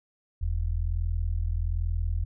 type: tone pair together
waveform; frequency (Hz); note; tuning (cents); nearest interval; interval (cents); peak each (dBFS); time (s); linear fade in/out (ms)
sine; 41.2 / 82.41; E1 / E2; 0 / 0; octave; 1200; -27 / -28; 0.41-2.25; 10
effects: none